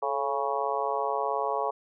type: harmonic tone with a mistuned harmonic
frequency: 138.59 Hz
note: C#3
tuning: in tune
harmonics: 3 / 4 / 5 / 6 / 7 / 8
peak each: -33 / -33 / -33 / -33 / -33 / -33 dBFS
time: 0.02-1.71 s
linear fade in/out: 10 ms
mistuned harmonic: 3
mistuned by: +64 cents
effects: none